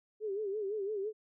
sine tone with vibrato, 409.9 Hz, G#4, 23 cents flat, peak -33 dBFS, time 0.2-1.13 s, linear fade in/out 50 ms, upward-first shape sine, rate 5.9 Hz, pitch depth 110 cents each way, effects none

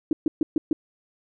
sine tone bursts, 311.1 Hz, D#4, in tune, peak -17 dBFS, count 5, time 0.11-0.73 s, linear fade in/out 2 ms, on 20 ms, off 130 ms, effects none

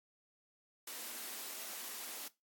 white high-pass noise, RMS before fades -45 dBFS, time 0.87-2.28 s, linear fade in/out 5 ms, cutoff 210 Hz, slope 96 dB/octave, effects noise-tail reverb RT60 0.2 s tail -18 dB re dry + AAC 64 kbps

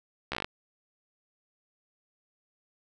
slowing click train, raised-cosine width 0.3 ms, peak -15 dBFS, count 8, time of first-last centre 0.32-0.445 s, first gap 14 ms, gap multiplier 1.08, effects 9-bit

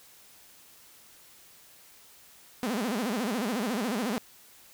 sawtooth tone with vibrato, 227.4 Hz, A#3, 43 cents flat, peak -24 dBFS, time 2.63-4.18 s, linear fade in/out 0 ms, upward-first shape sine, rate 14 Hz, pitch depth 240 cents each way, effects white hiss -55 dBFS RMS until 4.73 s

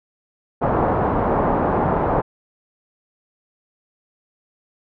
white low-pass noise, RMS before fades -19 dBFS, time 0.61-2.22 s, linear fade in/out 20 ms, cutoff 980 Hz, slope 24 dB/octave, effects none

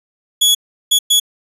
sawtooth tone bursts at uneven times, 3376 Hz, G#7, 28 cents sharp, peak -6 dBFS, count 3, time 0.41-0.55 / 0.91-0.99 / 1.1-1.2 s, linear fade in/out 10 ms, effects resampled to 32000 Hz

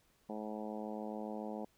harmonic tone, 107.1 Hz, A2, 46 cents flat, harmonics 2 / 3 / 4 / 5 / 6 / 7 / 8 / 9, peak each -43 / -48 / -48 / -47 / -50 / -49 / -52 / -57 dBFS, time 0.29-1.65 s, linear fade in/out 5 ms, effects pink hiss -72 dBFS RMS until 1.77 s

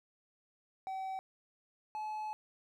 triangle tone pair in turn, 764 / 857.6 Hz, G5 / A5, -45 / -45 cents, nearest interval major second, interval 200 cents, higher second, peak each -35 / -35 dBFS, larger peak neither, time 0.87-1.19 / 1.95-2.33 s, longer second, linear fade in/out 0 ms, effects none

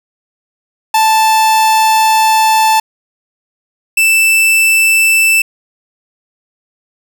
45% pulse tone pair in turn, 879 / 2649 Hz, A5 / E7, -2 / +8 cents, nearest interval octave + perfect fifth, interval 1910 cents, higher second, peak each -7 dBFS, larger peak neither, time 0.94-2.8 / 3.97-5.42 s, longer first, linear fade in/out 5 ms, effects none

